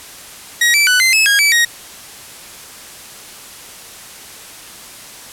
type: tone with pitch steps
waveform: sawtooth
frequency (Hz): 1899 / 2323 / 1491 / 2072 / 2592 / 1636 / 2304 / 1880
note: A#6 / D7 / F#6 / C7 / E7 / G#6 / D7 / A#6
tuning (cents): +32 / -20 / +13 / -17 / -30 / -26 / -34 / +14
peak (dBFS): -6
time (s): 0.61-1.65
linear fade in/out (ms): 5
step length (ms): 130
effects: white hiss -35 dBFS RMS until 5.32 s + low-pass 12000 Hz 12 dB/octave

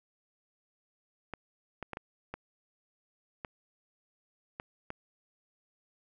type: clicks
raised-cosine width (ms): 0.5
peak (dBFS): -23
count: 8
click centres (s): 1.337 / 1.827 / 1.933 / 1.971 / 2.34 / 3.448 / 4.599 / 4.904
effects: none

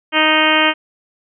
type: harmonic tone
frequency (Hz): 311.1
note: D#4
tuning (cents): 0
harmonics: 1 / 2 / 3 / 4 / 5 / 6 / 7 / 8 / 9 / 10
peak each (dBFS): -20 / -20 / -20 / -20 / -20 / -20 / -20 / -20 / -20 / -20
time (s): 0.12-0.74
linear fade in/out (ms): 50
effects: none

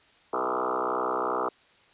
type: tone with frequency modulation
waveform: sine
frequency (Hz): 830.6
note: G#5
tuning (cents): 0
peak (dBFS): -25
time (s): 0.33-1.49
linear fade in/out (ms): 5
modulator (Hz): 62.7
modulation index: 7.8
effects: white hiss -59 dBFS RMS until 1.93 s + resampled to 8000 Hz

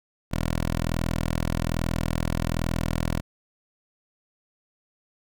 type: tone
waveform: 10% pulse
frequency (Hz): 41.2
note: E1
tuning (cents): 0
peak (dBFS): -16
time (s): 0.31-3.21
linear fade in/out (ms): 20
effects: none

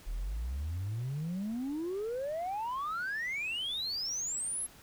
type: exponential sweep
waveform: sine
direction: up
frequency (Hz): 37 to 11340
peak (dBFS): -31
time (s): 0.06-4.67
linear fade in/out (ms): 20
effects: tanh soft clip ceiling -31 dBFS + pink hiss -56 dBFS RMS until 4.82 s

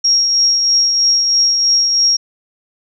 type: tone with tremolo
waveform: sine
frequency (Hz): 5590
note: F8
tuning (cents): +1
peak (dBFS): -8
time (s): 0.04-2.17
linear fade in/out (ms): 10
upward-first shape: triangle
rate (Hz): 3.1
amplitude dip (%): 40
effects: none

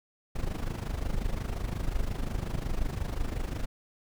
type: noise with amplitude modulation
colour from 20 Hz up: brown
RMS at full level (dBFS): -28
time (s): 0.35-3.66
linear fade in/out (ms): 10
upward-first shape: sine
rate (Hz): 25.6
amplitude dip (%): 75
effects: none

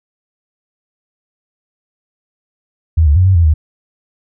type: tone with pitch steps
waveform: sine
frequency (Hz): 80.7 / 72.5 / 91.6 / 95 / 84.5 / 77.4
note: E2 / D2 / F#2 / F#2 / E2 / D#2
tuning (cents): -36 / -22 / -17 / +46 / +43 / -9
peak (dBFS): -6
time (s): 2.97-3.54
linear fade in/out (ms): 10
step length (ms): 95
effects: none

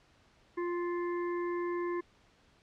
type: harmonic tone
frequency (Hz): 349.2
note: F4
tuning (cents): 0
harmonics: 1 / 3 / 5 / 6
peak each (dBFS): -32 / -40 / -47 / -50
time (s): 0.57-2.01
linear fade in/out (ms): 10
effects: pink hiss -65 dBFS RMS until 2.62 s + low-pass 5000 Hz 12 dB/octave

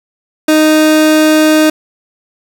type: tone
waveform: 30% pulse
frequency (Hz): 310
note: D#4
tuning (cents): -6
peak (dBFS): -3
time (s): 0.48-1.7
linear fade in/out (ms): 5
effects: none

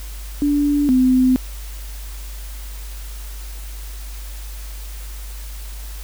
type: tone pair in turn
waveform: sine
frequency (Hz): 289.6 / 256.1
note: D4 / C4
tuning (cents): -24 / -37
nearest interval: major second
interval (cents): 213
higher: first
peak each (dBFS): -14 / -11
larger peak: second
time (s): 0.42-0.89 / 0.89-1.36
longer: neither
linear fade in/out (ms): 0
effects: added 50 Hz sine -29 dBFS peak until 6.03 s + white hiss -40 dBFS RMS until 6.03 s

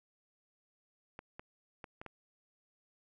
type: clicks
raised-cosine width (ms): 0.5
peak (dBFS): -30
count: 5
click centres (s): 1.191 / 1.395 / 1.842 / 2.015 / 2.063
effects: none

